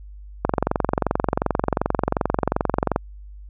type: click train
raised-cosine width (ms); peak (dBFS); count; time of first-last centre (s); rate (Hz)
1; -4; 58; 0.45-2.961; 22.7
effects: added 50 Hz sine -37 dBFS peak until 3.49 s